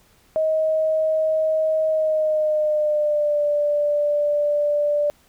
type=tone with pitch glide; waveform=sine; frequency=630 to 587.8 Hz; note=D#5 to D5; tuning=+21 to +1 cents; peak=-17 dBFS; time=0.36-5.1 s; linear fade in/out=0 ms; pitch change=-120 cents; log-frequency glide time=1.89-3.43 s; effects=pink hiss -57 dBFS RMS until 5.28 s